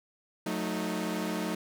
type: chord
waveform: sawtooth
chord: D# diminished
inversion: first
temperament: equal with one note detuned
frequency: 182.13 / 220 / 311.1 Hz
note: F#3 / A3 / D#4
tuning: -27 / 0 / 0 cents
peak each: -31 dBFS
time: 0.46-1.55 s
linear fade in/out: 5 ms
effects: none